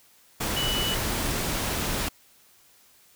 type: tone in noise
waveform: sine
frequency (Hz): 2960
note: F#7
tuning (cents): 0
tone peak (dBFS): -27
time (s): 0.56-0.95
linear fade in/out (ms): 10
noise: pink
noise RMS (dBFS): -28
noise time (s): 0.4-2.09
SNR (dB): -2
effects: white hiss -58 dBFS RMS until 3.15 s